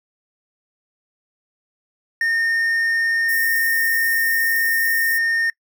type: tone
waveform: triangle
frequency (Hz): 1829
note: A#6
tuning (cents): -33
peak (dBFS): -15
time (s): 2.21-5.5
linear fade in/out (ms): 2
type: high-pass noise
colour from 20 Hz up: white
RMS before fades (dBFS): -27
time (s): 3.28-5.19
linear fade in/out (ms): 20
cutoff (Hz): 9500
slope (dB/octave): 24
effects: noise-tail reverb RT60 0.1 s tail -24 dB re dry

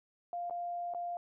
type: tone with dropouts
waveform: sine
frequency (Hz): 698.5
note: F5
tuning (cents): 0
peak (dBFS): -35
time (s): 0.33-1.17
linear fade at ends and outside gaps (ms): 1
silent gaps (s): 0.498-0.508 / 0.938-0.947
effects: none

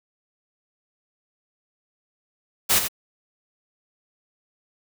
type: noise with echo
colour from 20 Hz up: white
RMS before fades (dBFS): -18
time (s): 2.69-2.8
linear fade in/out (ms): 20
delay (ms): 85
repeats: 1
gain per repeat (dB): -8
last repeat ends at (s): 2.885
effects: none

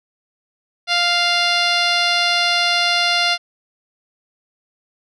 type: tone with low-pass filter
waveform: 10% pulse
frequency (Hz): 698.5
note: F5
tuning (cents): 0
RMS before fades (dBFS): -17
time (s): 0.87-3.38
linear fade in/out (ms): 50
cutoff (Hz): 5100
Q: 2
effects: none

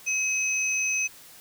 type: tone pair together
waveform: sine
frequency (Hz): 2550 / 6065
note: D#7 / F#8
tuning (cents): +42 / +42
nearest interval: octave + minor third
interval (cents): 1500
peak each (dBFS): -25 / -28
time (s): 0.06-1.08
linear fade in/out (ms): 20
effects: white hiss -49 dBFS RMS until 1.4 s

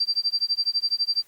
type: tone with tremolo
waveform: sine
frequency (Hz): 4699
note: D8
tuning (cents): 0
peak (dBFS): -18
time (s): 0-1.23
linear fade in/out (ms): 5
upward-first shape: sine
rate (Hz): 12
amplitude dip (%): 100
effects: white hiss -58 dBFS RMS until 1.27 s + Opus 48 kbps

